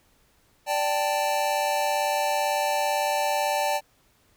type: chord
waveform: square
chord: D suspended fourth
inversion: none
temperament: just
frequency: 587.3 / 783.1 / 881 Hz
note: D5 / G5 / A5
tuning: 0 / -2 / +2 cents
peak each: -28 dBFS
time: 0.66-3.81 s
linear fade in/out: 50 ms
effects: pink hiss -63 dBFS RMS until 4.36 s